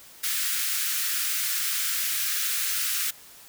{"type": "high-pass noise", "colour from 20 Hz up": "white", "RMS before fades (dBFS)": -27, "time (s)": [0.23, 3.11], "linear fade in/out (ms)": 10, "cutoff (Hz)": 1300, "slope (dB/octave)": 48, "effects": ["white hiss -49 dBFS RMS until 3.48 s"]}